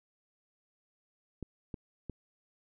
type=clicks; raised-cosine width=3 ms; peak=-26 dBFS; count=3; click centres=1.427 / 1.742 / 2.097 s; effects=none